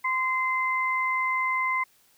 sine tone pair together, 1035 / 2070 Hz, C6 / C7, -19 / -19 cents, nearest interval octave, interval 1200 cents, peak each -26 dBFS, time 0.04-1.84 s, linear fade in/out 10 ms, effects white hiss -62 dBFS RMS until 2.17 s

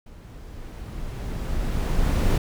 brown noise with level ramp, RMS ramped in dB -43 to -18 dBFS, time 0.06-2.38 s, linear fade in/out 5 ms, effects none

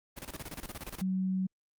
pink noise with tremolo, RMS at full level -40 dBFS, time 0.16-1.03 s, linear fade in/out 20 ms, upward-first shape square, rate 17 Hz, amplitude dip 80%
sine tone, 187.8 Hz, F#3, 26 cents sharp, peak -28 dBFS, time 1.01-1.47 s, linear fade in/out 10 ms
effects Opus 24 kbps

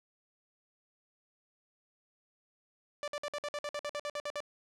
sawtooth tone bursts, 586 Hz, D5, 4 cents flat, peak -31 dBFS, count 14, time 3.03-4.404 s, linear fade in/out 0 ms, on 48 ms, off 54 ms, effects low-pass 7000 Hz 12 dB/octave

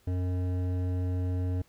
sine tone with hard clipping, 90.7 Hz, F#2, 34 cents flat, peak -29 dBFS, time 0.07-1.62 s, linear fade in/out 5 ms, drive 12 dB, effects pink hiss -65 dBFS RMS until 1.68 s

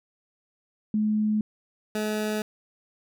sine / 20% pulse tone pair in turn, 213.5 / 213.5 Hz, G#3 / G#3, +48 / +48 cents, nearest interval unison, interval 0 cents, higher neither, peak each -21 dBFS, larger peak neither, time 0.94-1.41 / 1.95-2.42 s, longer neither, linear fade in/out 2 ms, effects none

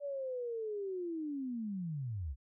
sine linear sweep, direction down, 580 to 59 Hz, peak -36 dBFS, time 0-2.36 s, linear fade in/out 50 ms, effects none

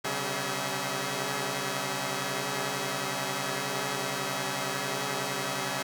5% pulse tone cluster, 129.7 / 140.7 / 192.4 / 421.3 / 645 Hz, C3 / C#3 / G3 / G#4 / E5, -15 / +26 / -32 / +25 / -38 cents, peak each -26 / -24 / -24 / -28 / -25 dBFS, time 0.04-5.83 s, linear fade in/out 10 ms, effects none

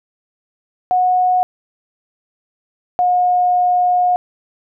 sine tone pair in turn, 731 / 720.1 Hz, F#5 / F#5, -21 / -47 cents, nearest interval unison, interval 26 cents, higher first, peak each -11 dBFS, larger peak neither, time 0.91-1.43 / 2.99-4.16 s, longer second, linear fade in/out 0 ms, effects none

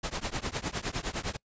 pink noise with tremolo, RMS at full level -30 dBFS, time 0.03-1.37 s, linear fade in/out 10 ms, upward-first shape triangle, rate 9.8 Hz, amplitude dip 100%, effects noise-tail reverb RT60 0.1 s tail -25 dB re dry + resampled to 16000 Hz

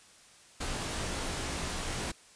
pink noise with comb filter, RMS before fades -35 dBFS, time 0.6-2.12 s, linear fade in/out 10 ms, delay 20 ms, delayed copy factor -0.75, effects white hiss -57 dBFS RMS until 2.35 s + resampled to 22050 Hz

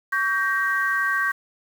sine chord, G diminished, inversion second, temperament just, 1128.9 / 1568 / 1881.6 Hz, Db6 / G6 / Bb6, +31 / 0 / +16 cents, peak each -26 / -22 / -26 dBFS, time 0.12-1.32 s, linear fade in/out 10 ms, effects 7-bit

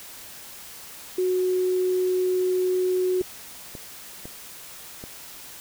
sine tone, 367.5 Hz, F#4, 12 cents flat, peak -20 dBFS, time 1.18-3.22 s, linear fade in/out 5 ms
clicks, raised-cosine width 2 ms, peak -24 dBFS, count 4, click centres 3.211 / 3.752 / 4.255 / 5.039 s
effects white hiss -42 dBFS RMS until 5.6 s

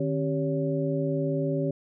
sine tone cluster, 152.1 / 271.1 / 391.2 / 564 Hz, D#3 / C#4 / G4 / C#5, -39 / -38 / -4 / +30 cents, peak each -28 / -30 / -31 / -31 dBFS, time 0-1.71 s, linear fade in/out 5 ms, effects none

